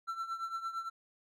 triangle tone with tremolo, 1344 Hz, E6, 33 cents sharp, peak -31 dBFS, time 0.07-0.9 s, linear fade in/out 20 ms, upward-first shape triangle, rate 8.8 Hz, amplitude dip 80%, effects none

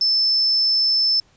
sine tone, 5274 Hz, E8, in tune, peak -15 dBFS, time 0.01-1.2 s, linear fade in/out 2 ms, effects pink hiss -57 dBFS RMS until 1.36 s + resampled to 16000 Hz

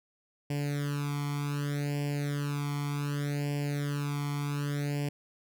sawtooth tone with flanger, 144.3 Hz, D3, 30 cents flat, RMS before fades -32 dBFS, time 0.5-5.09 s, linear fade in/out 5 ms, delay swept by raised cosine 0.39 to 0.91 ms, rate 0.66 Hz, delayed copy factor +1, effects none

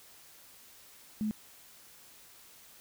sine tone, 214.1 Hz, A3, 47 cents flat, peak -29 dBFS, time 1.21-1.31 s, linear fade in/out 0 ms, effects white hiss -56 dBFS RMS until 2.8 s

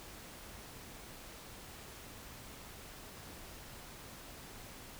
silence, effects pink hiss -51 dBFS RMS until 4.99 s

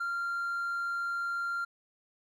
triangle tone, 1387 Hz, F6, 12 cents flat, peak -28 dBFS, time 0-1.65 s, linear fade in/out 10 ms, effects tanh soft clip ceiling -25 dBFS

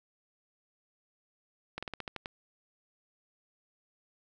slowing click train, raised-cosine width 0.3 ms, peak -21 dBFS, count 8, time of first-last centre 1.78-2.259 s, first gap 46 ms, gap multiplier 1.13, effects none

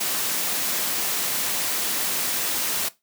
white noise, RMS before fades -25 dBFS, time 0-2.89 s, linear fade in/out 10 ms, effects noise-tail reverb RT60 0.2 s tail -18 dB re dry + high-pass 150 Hz 12 dB/octave

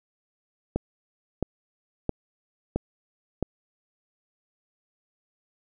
click train, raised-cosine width 2 ms, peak -11 dBFS, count 5, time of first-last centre 0.76-3.427 s, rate 1.5 Hz, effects none

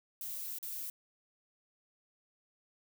violet noise with dropouts, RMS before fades -41 dBFS, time 0.21-0.9 s, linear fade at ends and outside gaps 1 ms, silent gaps 0.586-0.628 s, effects none

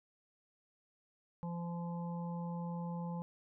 harmonic tone, 171.6 Hz, F3, 30 cents flat, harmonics 1 / 3 / 5 / 6, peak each -38 / -49 / -48 / -54 dBFS, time 1.43-3.22 s, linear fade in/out 0 ms, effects none

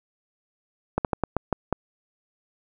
slowing click train, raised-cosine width 1 ms, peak -8 dBFS, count 7, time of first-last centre 0.98-1.727 s, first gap 68 ms, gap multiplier 1.24, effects none

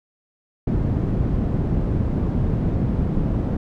white low-pass noise, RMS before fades -21 dBFS, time 0.67-3.57 s, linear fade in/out 5 ms, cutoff 180 Hz, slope 12 dB/octave, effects none

